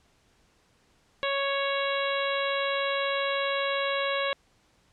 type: harmonic tone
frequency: 554.4 Hz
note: C#5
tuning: in tune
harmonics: 1 / 2 / 3 / 4 / 5 / 6 / 7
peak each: -29 / -32 / -34 / -35 / -36 / -37 / -37 dBFS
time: 1.23-4.33 s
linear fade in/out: 0 ms
effects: pink hiss -65 dBFS RMS until 4.92 s + low-pass 8000 Hz 12 dB/octave